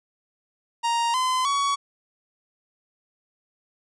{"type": "tone with pitch steps", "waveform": "45% pulse", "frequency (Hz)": [934, 1024.4, 1123.6], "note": ["A#5", "C6", "C#6"], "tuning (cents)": [3, -37, 23], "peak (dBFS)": -21, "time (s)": [0.83, 1.76], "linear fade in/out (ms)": 20, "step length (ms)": 310, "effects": ["resampled to 22050 Hz"]}